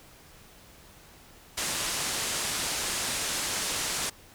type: low-pass noise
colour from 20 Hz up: white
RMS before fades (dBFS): -31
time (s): 1.57-4.1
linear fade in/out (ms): 10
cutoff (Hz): 9600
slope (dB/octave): 24
effects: pink hiss -53 dBFS RMS until 4.34 s